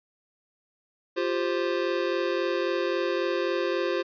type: chord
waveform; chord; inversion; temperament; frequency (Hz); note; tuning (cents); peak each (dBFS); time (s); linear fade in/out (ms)
square; F suspended second; none; just; 349.2 / 392.9 / 523.8; F4 / G4 / C5; 0 / +4 / +2; -29 / -31 / -30; 1.16-4.03; 20
effects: resampled to 11025 Hz